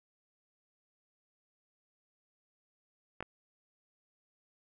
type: clicks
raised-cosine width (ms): 0.5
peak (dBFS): -24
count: 2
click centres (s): 3.206 / 3.226
effects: none